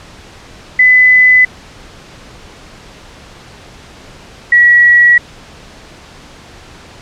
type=tone pair in turn; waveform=sine; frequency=2007 / 1927.1 Hz; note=B6 / B6; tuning=+27 / -43 cents; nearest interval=minor second; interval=70 cents; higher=first; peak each=-3 dBFS; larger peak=neither; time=0.79-1.45 / 4.52-5.18 s; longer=neither; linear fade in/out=5 ms; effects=pink hiss -36 dBFS RMS until 7.01 s + low-pass 6000 Hz 12 dB/octave